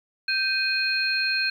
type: tone cluster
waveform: sine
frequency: 1560 / 2490 / 4231 Hz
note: G6 / D#7 / C8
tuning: -9 / +1 / +19 cents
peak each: -26 dBFS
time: 0.28-1.5 s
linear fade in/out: 5 ms
effects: 9-bit

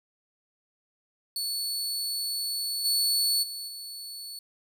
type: tone with level steps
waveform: sawtooth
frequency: 4435 Hz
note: C#8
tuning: in tune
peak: -26 / -20 / -32 / -35 dBFS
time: 1.36-4.39 s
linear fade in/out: 2 ms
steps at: 2.84 / 3.42 / 3.67 s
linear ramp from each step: 20 ms
effects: none

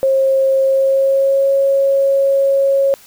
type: tone with pitch glide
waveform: sine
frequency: 536 to 548.5 Hz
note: C5 to C#5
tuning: +42 to -18 cents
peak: -10 dBFS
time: 0.03-2.94 s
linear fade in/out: 0 ms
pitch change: +40 cents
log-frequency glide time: 0.62-1.51 s
effects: white hiss -44 dBFS RMS until 3.06 s

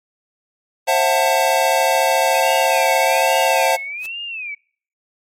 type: chord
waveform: square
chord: F# half-diminished seventh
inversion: second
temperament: just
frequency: 532.8 / 666 / 740 / 888 Hz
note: C5 / E5 / F#5 / A5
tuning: +31 / +18 / 0 / +16 cents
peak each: -20 dBFS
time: 0.87-3.77 s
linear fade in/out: 20 ms
type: tone with vibrato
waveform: sine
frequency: 2489 Hz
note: D#7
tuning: in tune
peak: -25 dBFS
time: 2.34-4.55 s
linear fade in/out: 10 ms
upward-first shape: sine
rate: 1.2 Hz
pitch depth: 220 cents each way
type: noise with exponential growth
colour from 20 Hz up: white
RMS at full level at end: -33 dBFS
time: 3.96-4.06 s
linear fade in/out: 1 ms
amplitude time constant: 21 ms
effects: noise-tail reverb RT60 0.5 s tail -26 dB re dry + MP3 64 kbps

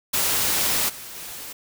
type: noise with level steps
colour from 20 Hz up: white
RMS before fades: -22 / -38 / -36 dBFS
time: 0.13-1.53 s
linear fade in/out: 10 ms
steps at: 0.88 / 1.14 s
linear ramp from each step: 20 ms
effects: none

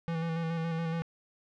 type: tone with vibrato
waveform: square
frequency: 164.81 Hz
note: E3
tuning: in tune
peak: -31 dBFS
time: 0.08-1.02 s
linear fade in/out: 0 ms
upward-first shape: square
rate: 7.1 Hz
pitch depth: 24 cents each way
effects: low-pass 3000 Hz 12 dB/octave

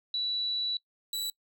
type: tone pair in turn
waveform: sine / sawtooth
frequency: 3941 / 3941 Hz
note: B7 / B7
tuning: -4 / -4 cents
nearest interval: unison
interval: 0 cents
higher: neither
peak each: -28 dBFS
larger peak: neither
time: 0.14-0.77 / 1.13-1.3 s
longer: first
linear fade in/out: 2 ms
effects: noise-tail reverb RT60 0.1 s tail -23 dB re dry

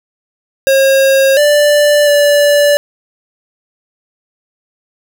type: tone with pitch steps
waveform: square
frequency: 540 / 588 / 581 Hz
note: C#5 / D5 / D5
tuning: -45 / +2 / -19 cents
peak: -7 dBFS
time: 0.67-2.77 s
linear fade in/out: 0 ms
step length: 700 ms
effects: none

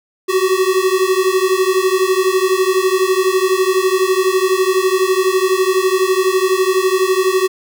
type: beating tone pair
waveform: square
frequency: 370 / 382 Hz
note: F#4 / G4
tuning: 0 / -45 cents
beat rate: 12 Hz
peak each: -16 dBFS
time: 0.28-7.48 s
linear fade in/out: 20 ms
effects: none

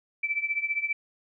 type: tone with tremolo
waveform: sine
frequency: 2323 Hz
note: D7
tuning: 20 cents flat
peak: -22 dBFS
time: 0.23-0.93 s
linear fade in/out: 5 ms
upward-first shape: triangle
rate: 15 Hz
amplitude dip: 90%
effects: none

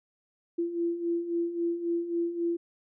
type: beating tone pair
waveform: sine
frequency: 337.9 / 341.6 Hz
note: E4 / F4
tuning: +43 / -38 cents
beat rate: 3.7 Hz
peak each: -34 / -28 dBFS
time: 0.58-2.57 s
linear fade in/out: 10 ms
effects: none

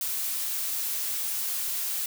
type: noise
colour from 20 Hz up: blue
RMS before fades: -30 dBFS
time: 0.01-2.06 s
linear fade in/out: 2 ms
effects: none

